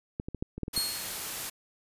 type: clicks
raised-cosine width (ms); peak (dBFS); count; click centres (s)
3; -19 / -23 / -23 / -18 / -25 / -18 / -22 / -25; 8; 0.199 / 0.285 / 0.347 / 0.425 / 0.58 / 0.633 / 0.681 / 0.777
type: noise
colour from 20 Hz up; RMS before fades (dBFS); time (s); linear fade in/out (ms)
white; -36; 0.73-1.5; 10
type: tone with exponential decay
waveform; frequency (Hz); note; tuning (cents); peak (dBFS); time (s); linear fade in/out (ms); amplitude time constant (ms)
sawtooth; 4300; C8; +47; -22; 0.76-1.32; 5; 120
effects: resampled to 32000 Hz